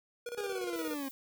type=tone with tremolo; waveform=square; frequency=480 Hz; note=B4; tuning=49 cents flat; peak=-37 dBFS; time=0.26-0.95 s; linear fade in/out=5 ms; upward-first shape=square; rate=17 Hz; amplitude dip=75%
type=linear sweep; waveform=40% pulse; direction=down; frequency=418.5 to 265.4 Hz; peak=-35 dBFS; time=0.37-1.09 s; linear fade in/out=10 ms
type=noise; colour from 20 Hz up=violet; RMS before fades=-48 dBFS; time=0.76-1.11 s; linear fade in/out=0 ms
effects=none